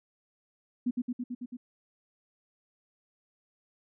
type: tone with echo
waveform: sine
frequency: 245.8 Hz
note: B3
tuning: 8 cents flat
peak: -25 dBFS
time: 0.86-0.91 s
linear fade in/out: 10 ms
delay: 110 ms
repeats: 6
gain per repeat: -2 dB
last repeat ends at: 1.57 s
effects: none